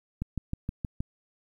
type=click train; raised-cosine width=5 ms; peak=-18 dBFS; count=6; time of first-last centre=0.22-1.005 s; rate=6.37 Hz; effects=10-bit